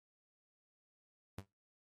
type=tone with exponential decay; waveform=sawtooth; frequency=98 Hz; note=G2; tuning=in tune; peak=-36 dBFS; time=1.38-1.46 s; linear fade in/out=5 ms; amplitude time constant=17 ms; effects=noise-tail reverb RT60 0.2 s tail -18 dB re dry + MP3 64 kbps